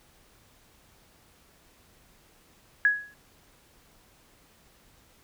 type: tone with exponential decay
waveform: sine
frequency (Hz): 1672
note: G#6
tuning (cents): +11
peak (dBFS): -15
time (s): 2.85-3.14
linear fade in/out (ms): 1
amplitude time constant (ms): 62
effects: pink hiss -60 dBFS RMS until 5.23 s